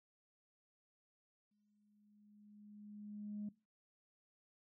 sine tone with exponential growth, 208.1 Hz, G#3, 4 cents sharp, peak -39 dBFS, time 1.51-3.49 s, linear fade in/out 5 ms, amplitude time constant 430 ms, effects noise-tail reverb RT60 0.3 s tail -20 dB re dry + tanh soft clip ceiling -37 dBFS

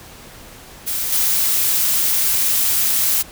blue noise with level steps, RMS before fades -22 / -17 dBFS, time 0.86-3.23 s, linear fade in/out 20 ms, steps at 1.12 s, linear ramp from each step 5 ms, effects pink hiss -40 dBFS RMS until 3.31 s

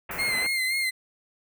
white low-pass noise, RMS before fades -36 dBFS, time 0.09-0.47 s, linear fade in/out 5 ms, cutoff 2500 Hz, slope 48 dB/octave
violet noise with exponential decay, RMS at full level -37 dBFS, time 0.11-0.8 s, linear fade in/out 1 ms, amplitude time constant 150 ms
35% pulse tone with vibrato, 2093 Hz, C7, in tune, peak -22 dBFS, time 0.18-0.91 s, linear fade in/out 20 ms, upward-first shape sine, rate 3.8 Hz, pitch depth 49 cents each way
effects none

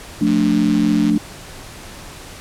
sine chord, D minor, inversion first, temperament just, 176.2 / 220.2 / 293.7 Hz, F3 / A3 / D4, +16 / +2 / 0 cents, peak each -20 / -16 / -16 dBFS, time 0.21-1.18 s, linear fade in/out 5 ms
click train, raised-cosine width 0.2 ms, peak -15 dBFS, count 111, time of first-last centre 0.27-1.097 s, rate 133 Hz
effects pink hiss -36 dBFS RMS until 2.4 s + low-pass 11000 Hz 12 dB/octave

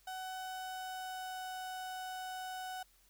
35% pulse tone with pitch glide, 750 to 744.8 Hz, F#5 to F#5, +23 to +11 cents, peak -39 dBFS, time 0.07-2.83 s, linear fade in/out 5 ms, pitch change -12 cents, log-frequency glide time 0.19-1.51 s, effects added 44 Hz sine -70 dBFS peak until 3.09 s + white hiss -69 dBFS RMS until 3.09 s

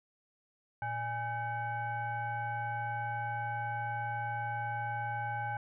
sine tone with frequency modulation, 825 Hz, G#5, 12 cents flat, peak -33 dBFS, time 0.82-5.57 s, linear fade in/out 2 ms, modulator 709 Hz, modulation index 1, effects none

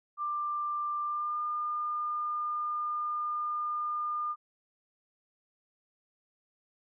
sine tone with pitch glide, 1186 to 1208.8 Hz, D6 to D6, +17 to +50 cents, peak -30 dBFS, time 0.17-4.36 s, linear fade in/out 50 ms, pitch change +33 cents, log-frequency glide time 1.04-1.39 s, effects none

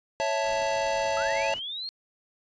square chord, A major, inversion first, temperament equal, 554.4 / 659.3 / 880 Hz, C#5 / E5 / A5, 0 / 0 / 0 cents, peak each -30 dBFS, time 0.2-1.54 s, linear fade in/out 0 ms
pink noise, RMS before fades -47 dBFS, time 0.43-1.6 s, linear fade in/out 20 ms
sine linear sweep, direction up, 1274 to 4336 Hz, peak -32 dBFS, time 1.17-1.89 s, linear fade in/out 0 ms
effects resampled to 16000 Hz

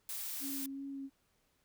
blue noise, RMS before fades -41 dBFS, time 0.09-0.66 s, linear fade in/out 2 ms
sine tone with vibrato, 274.5 Hz, C#4, 17 cents flat, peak -40 dBFS, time 0.4-1.1 s, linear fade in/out 50 ms, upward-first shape sine, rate 2.7 Hz, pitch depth 14 cents each way
effects pink hiss -75 dBFS RMS until 1.64 s

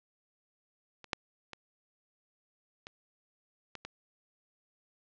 clicks, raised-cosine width 0.2 ms, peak -30 / -12 / -25 / -26 / -24 / -23 dBFS, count 6, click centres 1.043 / 1.132 / 1.533 / 2.869 / 3.753 / 3.85 s, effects low-pass 5000 Hz 12 dB/octave

